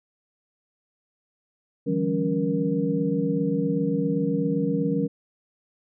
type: tone cluster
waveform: sine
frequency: 153.8 / 171.1 / 198.8 / 278.7 / 471 Hz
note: D#3 / F3 / G3 / C#4 / A#4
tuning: -20 / -35 / +25 / +9 / +18 cents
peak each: -32 / -27 / -28 / -26 / -28 dBFS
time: 1.86-5.08 s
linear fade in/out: 20 ms
effects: none